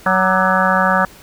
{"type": "harmonic tone with a mistuned harmonic", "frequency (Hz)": 187, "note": "F#3", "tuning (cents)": 19, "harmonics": [1, 3, 4, 5, 6, 7, 8, 9], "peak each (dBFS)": [-20, -20, -20, -20, -20, -20, -20, -20], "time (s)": [0.06, 1.05], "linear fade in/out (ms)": 2, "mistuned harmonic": 6, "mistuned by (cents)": 95, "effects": ["pink hiss -42 dBFS RMS until 1.22 s"]}